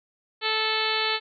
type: harmonic tone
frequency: 437.6 Hz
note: A4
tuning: 9 cents flat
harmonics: 1 / 2 / 3 / 4 / 5 / 6 / 7 / 8 / 9 / 10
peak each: -32 / -32 / -32 / -32 / -32 / -32 / -32 / -32 / -32 / -32 dBFS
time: 0.41-1.2 s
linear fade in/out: 50 ms
effects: none